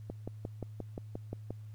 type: click train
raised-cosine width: 2 ms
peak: -25 dBFS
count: 9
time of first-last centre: 0.1-1.506 s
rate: 5.69 Hz
effects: added 107 Hz sine -44 dBFS peak until 1.74 s + pink hiss -70 dBFS RMS until 1.74 s